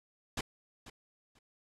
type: noise with echo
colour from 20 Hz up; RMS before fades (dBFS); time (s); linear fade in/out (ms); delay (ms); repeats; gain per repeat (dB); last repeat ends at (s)
pink; -35; 0.37-0.41; 5; 490; 2; -15; 1.39
effects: low-pass 8000 Hz 12 dB/octave